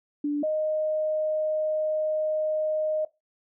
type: tone pair in turn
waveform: sine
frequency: 292.2 / 619.2 Hz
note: D4 / D#5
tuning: -9 / -9 cents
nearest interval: octave + minor second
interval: 1300 cents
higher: second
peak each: -23 dBFS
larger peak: neither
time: 0.24-0.43 / 0.43-3.05 s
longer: second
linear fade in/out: 5 ms
effects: noise-tail reverb RT60 0.2 s tail -18 dB re dry